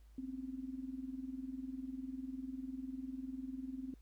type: tone with tremolo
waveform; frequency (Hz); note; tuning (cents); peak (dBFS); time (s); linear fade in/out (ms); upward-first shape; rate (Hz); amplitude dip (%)
sine; 261.6; C4; 0; -38; 0.18-3.94; 2; sine; 20; 75
effects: added 53 Hz sine -57 dBFS peak until 4.01 s + pink hiss -75 dBFS RMS until 4.01 s